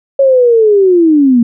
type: linear sweep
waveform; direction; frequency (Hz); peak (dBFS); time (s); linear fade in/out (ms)
sine; down; 554 to 228; -4; 0.19-1.43; 5
effects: none